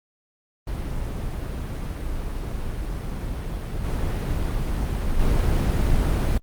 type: noise with level steps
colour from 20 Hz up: brown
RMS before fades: -28 / -24 / -20 dBFS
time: 0.67-6.38 s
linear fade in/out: 5 ms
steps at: 3.84 / 5.19 s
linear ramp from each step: 10 ms
effects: Opus 32 kbps